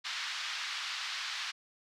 white band-pass noise, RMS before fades -38 dBFS, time 0.04-1.52 s, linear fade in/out 20 ms, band 1100 to 4700 Hz, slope 24 dB/octave, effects none

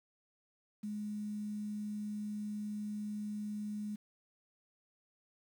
sine tone with quantisation, 209.4 Hz, G#3, 15 cents sharp, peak -37 dBFS, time 0.83-3.96 s, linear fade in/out 10 ms, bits 10, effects none

